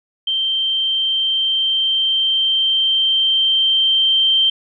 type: tone with level ramp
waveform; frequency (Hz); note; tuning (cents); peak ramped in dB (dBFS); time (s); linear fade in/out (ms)
sine; 3136; G7; 0; -16 to -11; 0.27-4.5; 5
effects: none